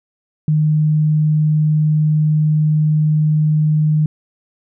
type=tone; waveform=sine; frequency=153.3 Hz; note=D#3; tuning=25 cents flat; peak=-11 dBFS; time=0.48-4.06 s; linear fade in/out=2 ms; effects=none